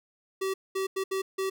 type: tone bursts at uneven times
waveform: square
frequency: 383.8 Hz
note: G4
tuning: 37 cents flat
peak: -28 dBFS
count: 5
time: 0.41-0.54 / 0.75-0.87 / 0.96-1.04 / 1.11-1.22 / 1.38-1.5 s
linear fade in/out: 10 ms
effects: none